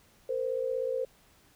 sine tone pair together, 461.5 / 518 Hz, A#4 / C5, -17 / -17 cents, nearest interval major second, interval 200 cents, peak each -33 / -30 dBFS, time 0.29-1.05 s, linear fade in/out 5 ms, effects pink hiss -62 dBFS RMS until 1.55 s

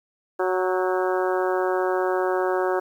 harmonic tone with a mistuned harmonic, 185 Hz, F#3, in tune, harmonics 2 / 3 / 4 / 5 / 6 / 7 / 8 / 9, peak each -23 / -27 / -29 / -31 / -33 / -34 / -35 / -36 dBFS, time 0.39-2.8 s, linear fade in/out 10 ms, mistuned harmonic 9, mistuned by -55 cents, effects 9-bit

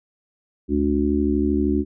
harmonic tone with a mistuned harmonic, 72.8 Hz, D2, 15 cents flat, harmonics 1 / 3 / 4 / 5, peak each -25 / -23 / -21 / -24 dBFS, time 0.68-1.85 s, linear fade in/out 50 ms, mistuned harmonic 1, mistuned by -24 cents, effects none

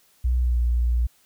sine tone with pitch glide, 61.74 to 59.53 Hz, B1 to A#1, 0 to +37 cents, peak -18 dBFS, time 0.24-1.07 s, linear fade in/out 10 ms, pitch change -63 cents, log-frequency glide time 0.41-0.59 s, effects white hiss -60 dBFS RMS until 1.25 s

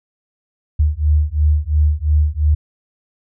sine beating tone pair, 74.1 / 77 Hz, D2 / D#2, +16 / -17 cents, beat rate 2.9 Hz, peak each -15 dBFS, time 0.79-2.55 s, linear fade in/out 10 ms, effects none

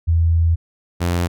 sine / sawtooth tone pair in turn, 83 / 87.12 Hz, E2 / F2, +12 / -4 cents, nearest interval minor second, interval 84 cents, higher second, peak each -12 / -13 dBFS, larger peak first, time 0.07-0.56 / 1-1.28 s, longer first, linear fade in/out 20 ms, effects none

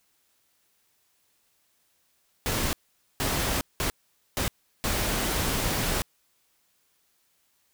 pink noise bursts at uneven times, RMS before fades -27 dBFS, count 5, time 2.46-2.73 / 3.2-3.61 / 3.8-3.9 / 4.37-4.48 / 4.84-6.02 s, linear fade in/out 0 ms, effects white hiss -69 dBFS RMS until 7.73 s

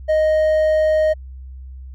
sine tone with hard clipping, 622.3 Hz, D#5, in tune, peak -14 dBFS, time 0.08-1.14 s, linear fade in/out 20 ms, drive 3 dB, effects added 65 Hz sine -32 dBFS peak until 1.94 s

